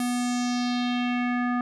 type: tone with low-pass filter sweep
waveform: square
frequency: 245.1 Hz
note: B3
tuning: 13 cents flat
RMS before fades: -26 dBFS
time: 0-1.61 s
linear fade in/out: 2 ms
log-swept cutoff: 11000 to 1400 Hz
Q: 2.6
effects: none